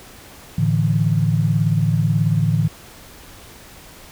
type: chord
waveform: sine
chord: A suspended fourth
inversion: none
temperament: just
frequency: 110 / 146.67 / 165 Hz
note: A2 / D3 / E3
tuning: 0 / -2 / +2 cents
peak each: -19 dBFS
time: 0.58-2.68 s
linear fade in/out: 5 ms
effects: pink hiss -42 dBFS RMS until 4.11 s